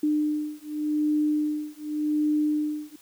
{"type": "beating tone pair", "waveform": "sine", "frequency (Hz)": [300.9, 301.77], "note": ["D4", "D4"], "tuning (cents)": [42, 47], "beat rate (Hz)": 0.87, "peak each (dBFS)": -26, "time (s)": [0.03, 2.96], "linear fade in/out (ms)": 5, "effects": ["white hiss -55 dBFS RMS until 3.01 s"]}